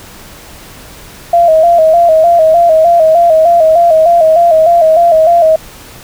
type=tone with vibrato; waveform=sine; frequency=661 Hz; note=E5; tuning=5 cents sharp; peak=-3 dBFS; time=1.33-5.56 s; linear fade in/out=5 ms; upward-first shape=square; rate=3.3 Hz; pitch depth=67 cents each way; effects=pink hiss -33 dBFS RMS until 6.03 s